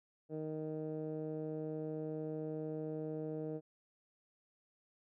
15% pulse tone with low-pass filter, 155.56 Hz, D#3, in tune, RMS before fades -41 dBFS, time 0.29-3.61 s, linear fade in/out 50 ms, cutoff 500 Hz, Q 1.9, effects none

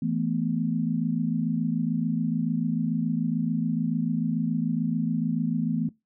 sine chord, E suspended fourth, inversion none, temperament equal, 164.81 / 220 / 246.9 Hz, E3 / A3 / B3, 0 / 0 / 0 cents, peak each -28 dBFS, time 0.02-5.89 s, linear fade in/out 5 ms, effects noise-tail reverb RT60 0.2 s tail -20 dB re dry

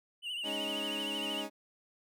triangle tone with vibrato, 2897 Hz, F#7, 37 cents flat, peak -34 dBFS, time 0.22-1.45 s, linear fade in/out 50 ms, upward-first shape triangle, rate 13 Hz, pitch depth 98 cents each way
20% pulse chord, Ab suspended fourth, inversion none, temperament equal, 207.7 / 277.2 / 311.1 Hz, Ab3 / Db4 / Eb4, 0 / 0 / 0 cents, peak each -38 / -37 / -36 dBFS, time 0.43-1.5 s, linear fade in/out 50 ms
effects none

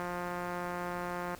5% pulse tone with low-pass filter, 176.6 Hz, F3, 20 cents sharp, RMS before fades -37 dBFS, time 0-1.35 s, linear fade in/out 0 ms, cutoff 1400 Hz, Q 0.77, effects pink hiss -52 dBFS RMS until 1.39 s

